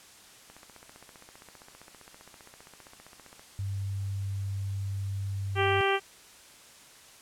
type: click train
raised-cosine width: 0.5 ms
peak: -34 dBFS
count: 45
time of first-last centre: 0.5-3.395 s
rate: 15.2 Hz
type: tone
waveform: sine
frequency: 98.3 Hz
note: G2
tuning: 5 cents sharp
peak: -30 dBFS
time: 3.59-5.81 s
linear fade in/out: 0 ms
type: harmonic tone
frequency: 392 Hz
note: G4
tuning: in tune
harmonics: 1 / 2 / 3 / 4 / 5 / 6 / 7 / 8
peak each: -27 / -30 / -32 / -33 / -34 / -35 / -35 / -36 dBFS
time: 5.55-6 s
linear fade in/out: 50 ms
effects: white hiss -53 dBFS RMS until 7.21 s + low-pass 10000 Hz 12 dB/octave